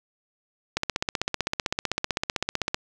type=click train; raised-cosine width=0.2 ms; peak=-7 dBFS; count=32; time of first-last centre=0.77-2.745 s; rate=15.7 Hz; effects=none